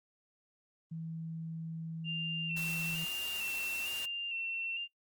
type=tone; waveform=sine; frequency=162.8 Hz; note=E3; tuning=21 cents flat; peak=-38 dBFS; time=0.91-3.05 s; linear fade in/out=10 ms
type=tone with vibrato; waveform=sine; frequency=2750 Hz; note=F7; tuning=27 cents flat; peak=-35 dBFS; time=2.04-4.88 s; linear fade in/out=50 ms; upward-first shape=square; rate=1.1 Hz; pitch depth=28 cents each way
type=noise; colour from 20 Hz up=white; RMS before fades=-44 dBFS; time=2.56-4.06 s; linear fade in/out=10 ms
effects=noise-tail reverb RT60 0.1 s tail -22 dB re dry + Opus 24 kbps